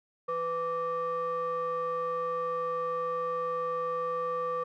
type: ring-modulated tone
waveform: triangle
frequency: 333.3 Hz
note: E4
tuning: 19 cents sharp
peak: -24 dBFS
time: 0.28-4.64 s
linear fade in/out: 10 ms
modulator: 833 Hz
effects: none